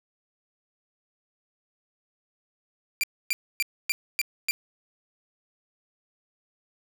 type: tone bursts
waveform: sawtooth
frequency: 2374 Hz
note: D7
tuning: 18 cents sharp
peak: -19 dBFS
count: 6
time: 3.01-4.51 s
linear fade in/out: 0 ms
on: 25 ms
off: 270 ms
effects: none